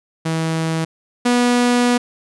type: tone pair in turn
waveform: sawtooth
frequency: 161.8 / 243.7 Hz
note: E3 / B3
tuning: -32 / -23 cents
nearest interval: perfect fifth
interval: 709 cents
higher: second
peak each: -14 / -9 dBFS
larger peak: second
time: 0.25-0.85 / 1.25-1.98 s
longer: second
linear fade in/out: 10 ms
effects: resampled to 24000 Hz